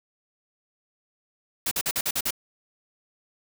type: noise bursts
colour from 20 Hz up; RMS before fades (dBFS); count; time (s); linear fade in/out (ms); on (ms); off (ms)
white; -26; 7; 1.66-2.307; 5; 53; 46
effects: none